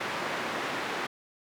white band-pass noise, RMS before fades -33 dBFS, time 0-1.07 s, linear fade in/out 10 ms, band 200 to 1800 Hz, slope 12 dB/octave, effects none

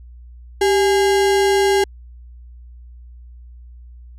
sine tone with sample-and-hold, 392 Hz, G4, in tune, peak -12 dBFS, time 0.61-1.84 s, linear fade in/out 5 ms, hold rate 1225 Hz, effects added 60 Hz sine -37 dBFS peak until 4.18 s + low-pass 10000 Hz 12 dB/octave

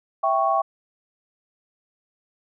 sine chord, C# diminished, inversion first, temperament equal, 659.3 / 784 / 1108.7 Hz, E5 / G5 / C#6, 0 / 0 / 0 cents, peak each -23 / -22 / -22 dBFS, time 0.23-0.62 s, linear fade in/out 10 ms, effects none

